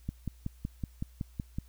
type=click train; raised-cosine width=5 ms; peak=-21 dBFS; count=9; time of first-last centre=0.09-1.585 s; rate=5.35 Hz; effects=added 60 Hz sine -53 dBFS peak until 1.68 s + white hiss -66 dBFS RMS until 1.68 s